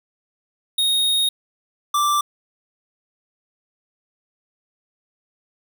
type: tone pair in turn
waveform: square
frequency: 3729 / 1174.6 Hz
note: A#7 / D6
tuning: 0 / 0 cents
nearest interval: octave + minor sixth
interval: 2000 cents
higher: first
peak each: -17 dBFS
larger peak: neither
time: 0.78-1.29 / 1.94-2.21 s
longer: first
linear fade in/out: 5 ms
effects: none